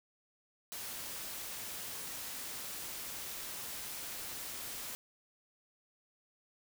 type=noise; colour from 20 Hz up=white; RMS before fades=-43 dBFS; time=0.72-4.95 s; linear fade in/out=0 ms; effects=none